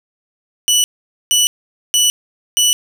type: tone bursts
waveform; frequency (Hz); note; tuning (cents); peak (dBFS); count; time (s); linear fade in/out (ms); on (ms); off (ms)
20% pulse; 2960; F#7; 0; -5; 4; 0.68-2.73; 0; 160; 470
effects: none